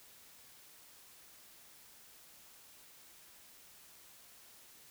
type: silence
effects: white hiss -59 dBFS RMS until 4.9 s